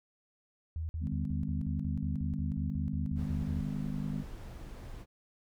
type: tone bursts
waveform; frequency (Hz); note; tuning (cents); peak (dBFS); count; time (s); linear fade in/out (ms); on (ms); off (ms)
sine; 80.4; E2; -43; -33; 16; 0.76-3.605; 0; 130; 51
type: harmonic tone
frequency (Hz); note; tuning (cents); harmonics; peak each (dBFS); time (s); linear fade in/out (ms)
50.6; G#1; -44; 3 / 4 / 5; -36 / -37 / -40; 1-4.25; 50
type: noise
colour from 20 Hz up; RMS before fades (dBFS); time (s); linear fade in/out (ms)
brown; -44; 3.15-5.06; 50
effects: none